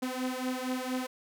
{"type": "beating tone pair", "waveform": "sawtooth", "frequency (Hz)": [253.5, 257.8], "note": ["B3", "C4"], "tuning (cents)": [45, -26], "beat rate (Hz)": 4.3, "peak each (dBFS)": [-30, -31], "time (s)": [0.02, 1.07], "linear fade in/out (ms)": 10, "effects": []}